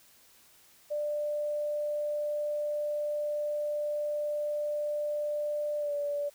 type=tone with pitch glide; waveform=sine; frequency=593 to 578.8 Hz; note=D5 to D5; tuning=+17 to -25 cents; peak=-29 dBFS; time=0.9-6.3 s; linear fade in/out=20 ms; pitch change=-42 cents; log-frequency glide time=5.79-5.93 s; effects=white hiss -60 dBFS RMS until 6.34 s